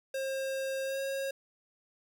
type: tone with pitch glide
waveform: square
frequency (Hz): 535 to 543.1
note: C5 to C#5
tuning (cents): +38 to -36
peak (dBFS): -33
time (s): 0.14-1.31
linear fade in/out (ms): 5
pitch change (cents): +26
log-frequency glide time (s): 0.84-0.99
effects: 10-bit